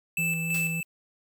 square tone with tremolo, 2637 Hz, E7, in tune, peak -26 dBFS, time 0.17-0.83 s, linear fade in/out 2 ms, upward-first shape square, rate 3 Hz, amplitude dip 45%
triangle tone with vibrato, 164.81 Hz, E3, in tune, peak -28 dBFS, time 0.18-0.81 s, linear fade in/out 10 ms, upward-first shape sine, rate 3.4 Hz, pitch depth 14 cents each way
white noise with exponential decay, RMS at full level -35 dBFS, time 0.54-0.85 s, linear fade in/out 5 ms, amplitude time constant 66 ms
effects none

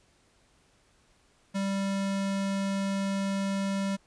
square tone, 196 Hz, G3, in tune, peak -28 dBFS, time 1.54-3.97 s, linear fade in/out 20 ms, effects pink hiss -65 dBFS RMS until 4.06 s + resampled to 22050 Hz

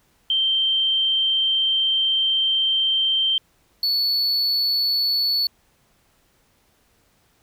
sine / triangle tone pair in turn, 3136 / 4435 Hz, G7 / C#8, 0 / 0 cents, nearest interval tritone, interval 600 cents, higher second, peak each -17 dBFS, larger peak neither, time 0.3-3.38 / 3.83-5.47 s, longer first, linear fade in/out 2 ms, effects pink hiss -62 dBFS RMS until 7.42 s

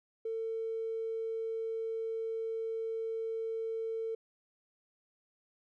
triangle tone with tanh clipping, 450 Hz, A4, 39 cents sharp, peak -33 dBFS, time 0.25-4.15 s, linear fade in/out 5 ms, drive 2 dB, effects none

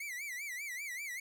45% pulse tone with vibrato, 2127 Hz, C7, 28 cents sharp, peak -39 dBFS, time 0-1.2 s, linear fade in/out 5 ms, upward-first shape sine, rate 5.1 Hz, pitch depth 170 cents each way, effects none

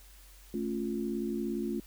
sine chord, A augmented, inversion none, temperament equal, 220 / 277.2 / 349.2 Hz, A3 / C#4 / E#4, 0 / 0 / 0 cents, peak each -34 / -37 / -35 dBFS, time 0.54-1.8 s, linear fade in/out 2 ms, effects added 47 Hz sine -53 dBFS peak until 1.86 s + white hiss -58 dBFS RMS until 1.86 s

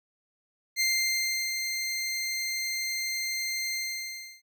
20% pulse tone with ADSR envelope, 2096 Hz, C7, 2 cents sharp, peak -18 dBFS, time 0.76-4.42 s, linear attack 44 ms, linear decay 710 ms, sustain -6 dB, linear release 670 ms, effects none

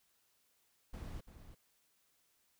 brown noise with echo, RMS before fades -45 dBFS, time 0.93-1.21 s, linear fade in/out 10 ms, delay 340 ms, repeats 1, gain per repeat -10 dB, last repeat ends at 1.55 s, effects white hiss -75 dBFS RMS until 2.59 s

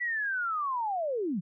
sine linear sweep, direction down, 1975.5 to 154.3 Hz, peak -28 dBFS, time 0-1.41 s, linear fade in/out 20 ms, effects none

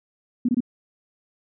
sine tone bursts, 243.8 Hz, B3, 22 cents flat, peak -17 dBFS, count 3, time 0.45-0.605 s, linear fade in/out 5 ms, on 37 ms, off 22 ms, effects none

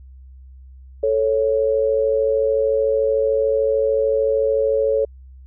sine tone pair together, 439.5 / 553 Hz, A4 / C#5, -2 / -4 cents, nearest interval major third, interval 398 cents, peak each -18 dBFS, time 1.03-5.05 s, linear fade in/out 5 ms, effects added 65 Hz sine -39 dBFS peak until 5.46 s

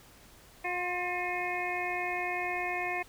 harmonic tone with a mistuned harmonic, 358.1 Hz, F4, 43 cents sharp, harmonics 1 / 2 / 3 / 5 / 6 / 7, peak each -39 / -35 / -41 / -39 / -36 / -39 dBFS, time 0.64-3.03 s, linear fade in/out 10 ms, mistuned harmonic 3, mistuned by -27 cents, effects pink hiss -56 dBFS RMS until 3.08 s

